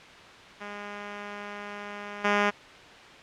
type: tone with level steps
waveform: 5% pulse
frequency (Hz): 205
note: G#3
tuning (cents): -22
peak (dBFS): -25 / -10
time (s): 0.6-2.51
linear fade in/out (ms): 20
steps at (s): 2.24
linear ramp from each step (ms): 10
effects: white hiss -47 dBFS RMS until 3.22 s + low-pass 3000 Hz 12 dB/octave